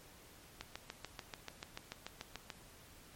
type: click train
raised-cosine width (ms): 0.2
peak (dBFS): -25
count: 14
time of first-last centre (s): 0.61-2.502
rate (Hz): 6.87
effects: pink hiss -59 dBFS RMS until 3.15 s + MP3 64 kbps